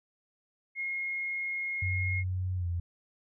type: tone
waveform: sine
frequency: 2151 Hz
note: C7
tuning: 47 cents sharp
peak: -31 dBFS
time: 0.75-2.24 s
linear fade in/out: 50 ms
type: tone with pitch glide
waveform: sine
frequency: 92.1 to 86.43 Hz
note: F#2 to F2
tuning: -7 to -17 cents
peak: -29 dBFS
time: 1.82-2.8 s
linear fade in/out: 5 ms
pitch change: -110 cents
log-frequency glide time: 2.55-2.68 s
effects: none